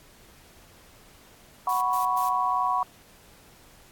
sine chord, F# suspended fourth, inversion none, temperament just, 740 / 986.7 / 1110 Hz, F#5 / B5 / C#6, 0 / -2 / +2 cents, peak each -28 / -26 / -26 dBFS, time 1.67-2.83 s, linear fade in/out 2 ms
blue noise bursts, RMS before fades -39 dBFS, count 3, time 1.69-2.29 s, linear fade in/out 2 ms, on 120 ms, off 120 ms
effects pink hiss -54 dBFS RMS until 3.91 s + AAC 64 kbps

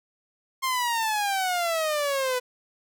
sawtooth exponential sweep, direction down, 1066 to 493.9 Hz, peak -20 dBFS, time 0.62-2.4 s, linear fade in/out 20 ms, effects none

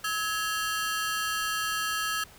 sawtooth ring-modulated tone, 1480 Hz, F#6, in tune, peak -21 dBFS, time 0.04-2.24 s, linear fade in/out 5 ms, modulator 190 Hz, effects pink hiss -52 dBFS RMS until 2.38 s

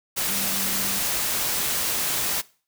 sine tone in noise, 196 Hz, G3, in tune, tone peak -36 dBFS, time 0.28-1 s, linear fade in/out 20 ms, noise white, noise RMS -25 dBFS, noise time 0.16-2.42 s, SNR -14 dB, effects noise-tail reverb RT60 0.4 s tail -21 dB re dry

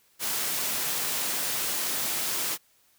white high-pass noise, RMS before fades -29 dBFS, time 0.19-2.58 s, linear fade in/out 50 ms, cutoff 130 Hz, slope 12 dB/octave, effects white hiss -64 dBFS RMS until 2.98 s

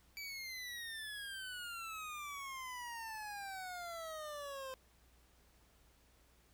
25% pulse exponential sweep, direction down, 2317 to 518 Hz, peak -40 dBFS, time 0.17-4.74 s, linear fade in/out 0 ms, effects added 60 Hz sine -69 dBFS peak until 6.53 s + pink hiss -70 dBFS RMS until 6.53 s

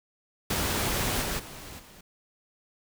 pink noise with level steps, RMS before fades -28 / -31 / -43 / -51 dBFS, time 0.5-2.01 s, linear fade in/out 5 ms, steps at 1.21 / 1.38 / 1.78 s, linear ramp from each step 20 ms, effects none

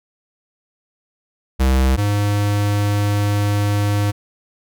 square tone pair in turn, 65.5 / 102.63 Hz, C2 / G#2, +2 / -20 cents, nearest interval minor sixth, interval 778 cents, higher second, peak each -13 / -16 dBFS, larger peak first, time 1.59-1.97 / 1.97-4.12 s, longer second, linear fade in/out 20 ms, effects none

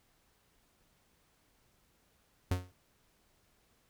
45% pulse tone with exponential decay, 90.8 Hz, F#2, 32 cents flat, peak -26 dBFS, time 2.51-2.72 s, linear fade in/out 5 ms, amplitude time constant 45 ms, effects pink hiss -71 dBFS RMS until 3.89 s

